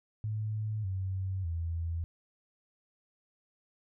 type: tone with pitch steps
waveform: sine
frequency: 107.6 / 94.76 / 83.45 Hz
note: A2 / F#2 / E2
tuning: -38 / +42 / +22 cents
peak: -31 dBFS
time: 0.24-2.04 s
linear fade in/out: 0 ms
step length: 600 ms
effects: none